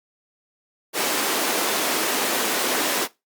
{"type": "high-pass noise", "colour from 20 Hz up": "pink", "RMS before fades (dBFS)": -23, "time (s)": [0.93, 3.08], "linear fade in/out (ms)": 50, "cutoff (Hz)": 270, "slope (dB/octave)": 24, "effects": ["noise-tail reverb RT60 0.2 s tail -18 dB re dry", "Opus 48 kbps"]}